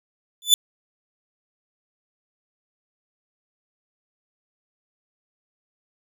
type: tone with exponential growth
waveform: sawtooth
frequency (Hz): 3493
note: A7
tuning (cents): -13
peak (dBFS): -4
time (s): 0.42-0.54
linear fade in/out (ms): 1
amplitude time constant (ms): 24
effects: none